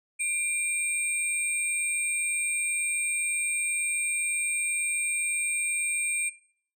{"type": "tone pair together", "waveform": "sine", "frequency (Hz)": [2377, 8471], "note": ["D7", "C9"], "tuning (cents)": [20, 20], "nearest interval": "octave + minor seventh", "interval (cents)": 2200, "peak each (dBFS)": -27, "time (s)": [0.19, 6.3], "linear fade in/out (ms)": 20, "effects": ["noise-tail reverb RT60 0.5 s tail -17 dB re dry", "tanh soft clip ceiling -22 dBFS"]}